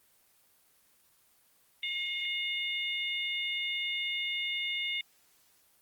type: harmonic tone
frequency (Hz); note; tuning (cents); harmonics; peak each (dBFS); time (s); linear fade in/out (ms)
716; F5; +43; 3 / 4 / 5; -34 / -36 / -37; 1.83-5.01; 2
effects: white hiss -66 dBFS RMS until 5.81 s + Opus 24 kbps